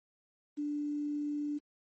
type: tone with quantisation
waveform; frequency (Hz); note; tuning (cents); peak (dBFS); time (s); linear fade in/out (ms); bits
sine; 293.8; D4; +1; -32; 0.57-1.59; 20; 10
effects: MP3 32 kbps